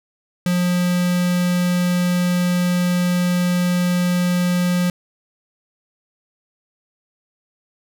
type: tone with notch filter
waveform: square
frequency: 178 Hz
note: F3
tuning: 33 cents sharp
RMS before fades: -18 dBFS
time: 0.46-4.9 s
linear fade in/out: 2 ms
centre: 760 Hz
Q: 1.3
effects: none